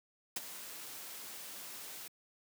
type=noise with ADSR envelope; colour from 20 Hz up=white; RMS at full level=-34 dBFS; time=0.36-2.08 s; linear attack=7 ms; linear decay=22 ms; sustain=-13 dB; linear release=4 ms; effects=high-pass 150 Hz 12 dB/octave